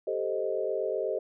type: chord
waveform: sine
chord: A half-diminished seventh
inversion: third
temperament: equal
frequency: 392 / 440 / 523.3 / 622.3 Hz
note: G4 / A4 / C5 / Eb5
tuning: 0 / 0 / 0 / 0 cents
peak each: -33 dBFS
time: 0.07-1.19 s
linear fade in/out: 5 ms
effects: none